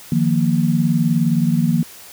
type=chord; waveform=sine; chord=Eb suspended second; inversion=none; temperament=equal; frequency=155.56 / 174.61 / 233.1 Hz; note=Eb3 / F3 / Bb3; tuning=0 / 0 / 0 cents; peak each=-18 dBFS; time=0.12-1.83 s; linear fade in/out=2 ms; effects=white hiss -40 dBFS RMS until 2.12 s + high-pass 60 Hz 12 dB/octave